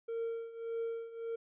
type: tone with tremolo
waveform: triangle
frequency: 458.9 Hz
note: A#4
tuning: 27 cents flat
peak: -30 dBFS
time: 0.08-1.36 s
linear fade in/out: 10 ms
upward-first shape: triangle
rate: 1.7 Hz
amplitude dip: 85%
effects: tanh soft clip ceiling -28 dBFS + resampled to 8000 Hz